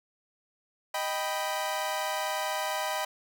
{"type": "chord", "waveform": "sawtooth", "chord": "Eb augmented", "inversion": "none", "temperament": "equal", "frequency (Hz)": [622.3, 784, 987.8], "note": ["Eb5", "G5", "B5"], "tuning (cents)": [0, 0, 0], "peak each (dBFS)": -30, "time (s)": [0.94, 3.05], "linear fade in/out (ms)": 5, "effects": []}